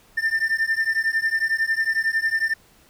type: beating tone pair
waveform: triangle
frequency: 1788 / 1799 Hz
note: A6 / A6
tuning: +27 / +38 cents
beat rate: 11 Hz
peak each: -21 dBFS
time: 0.17-2.54 s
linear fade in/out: 10 ms
effects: pink hiss -55 dBFS RMS until 2.89 s